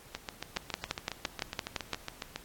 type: two click trains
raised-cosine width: 0.2 ms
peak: -18 / -13 dBFS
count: 17 / 9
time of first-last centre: 0.15-2.36 / 0.57-1.933 s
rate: 7.24 / 5.87 Hz
effects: pink hiss -54 dBFS RMS until 2.44 s + AAC 64 kbps